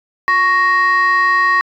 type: tone pair together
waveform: sine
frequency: 1111 / 1868.5 Hz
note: C#6 / A#6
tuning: +4 / +4 cents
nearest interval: major sixth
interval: 900 cents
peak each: -11 dBFS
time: 0.28-1.61 s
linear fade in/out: 0 ms
effects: tanh soft clip ceiling -7 dBFS